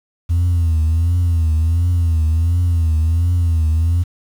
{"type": "tone with vibrato", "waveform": "sine", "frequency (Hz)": 83.3, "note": "E2", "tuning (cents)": 19, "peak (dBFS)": -10, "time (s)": [0.29, 4.04], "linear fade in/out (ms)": 20, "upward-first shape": "triangle", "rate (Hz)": 1.4, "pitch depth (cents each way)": 110, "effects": ["tanh soft clip ceiling -11 dBFS", "7-bit"]}